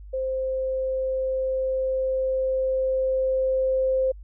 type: tone with level ramp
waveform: sine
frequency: 523.3 Hz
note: C5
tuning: in tune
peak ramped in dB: -24 to -19 dBFS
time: 0.13-4.12 s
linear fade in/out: 10 ms
effects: added 50 Hz sine -39 dBFS peak until 4.23 s